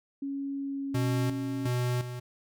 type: tone with pitch glide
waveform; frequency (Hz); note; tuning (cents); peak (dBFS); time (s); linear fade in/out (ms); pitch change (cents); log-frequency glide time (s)
sine; 277.2 to 274; C#4 to C#4; 0 to -20; -31; 0.22-1.67; 5; -20; 0.56-1.17
type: tone with tremolo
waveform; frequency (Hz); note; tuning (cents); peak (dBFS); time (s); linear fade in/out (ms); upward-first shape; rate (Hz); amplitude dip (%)
square; 123.47; B2; 0; -27; 0.94-2.2; 10; square; 1.4; 65
effects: none